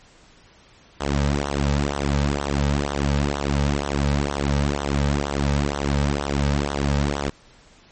sawtooth tone with flanger, 71.1 Hz, C#2, 45 cents sharp, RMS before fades -22 dBFS, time 1-7.3 s, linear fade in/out 10 ms, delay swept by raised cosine 0.41 to 2.91 ms, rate 2.1 Hz, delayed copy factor -0.8, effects pink hiss -52 dBFS RMS until 7.91 s + MP3 32 kbps

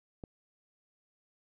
click, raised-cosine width 2 ms, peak -29 dBFS, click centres 0.238 s, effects none

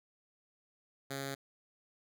5% pulse tone with notch filter, 137.3 Hz, C#3, 16 cents flat, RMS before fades -40 dBFS, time 1.1-1.35 s, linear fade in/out 10 ms, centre 1000 Hz, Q 1.3, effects none

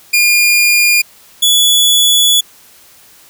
sawtooth tone pair in turn, 2418 / 3420 Hz, D7 / A7, +50 / -50 cents, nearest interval tritone, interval 600 cents, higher second, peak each -4 dBFS, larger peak neither, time 0.13-1.02 / 1.42-2.41 s, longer second, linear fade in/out 10 ms, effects white hiss -43 dBFS RMS until 3.29 s

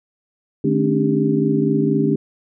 sine tone cluster, 152.9 / 217.2 / 272.2 / 296.4 / 396.3 Hz, D#3 / A3 / C#4 / D4 / G4, -30 / -22 / -31 / +16 / +19 cents, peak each -21 dBFS, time 0.64-2.16 s, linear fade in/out 5 ms, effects none

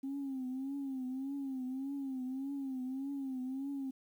sine tone with vibrato, 267 Hz, C4, 35 cents sharp, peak -35 dBFS, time 0.03-3.91 s, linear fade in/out 10 ms, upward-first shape triangle, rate 1.7 Hz, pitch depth 100 cents each way, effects tanh soft clip ceiling -33 dBFS + 11-bit

